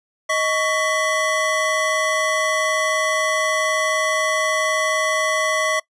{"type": "tone cluster", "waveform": "square", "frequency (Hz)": [626, 1122, 1997], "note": ["D#5", "C#6", "B6"], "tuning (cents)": [10, 21, 19], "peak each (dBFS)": -23, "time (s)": [0.29, 5.8], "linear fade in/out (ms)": 10, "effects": ["noise-tail reverb RT60 0.1 s tail -21 dB re dry", "resampled to 22050 Hz"]}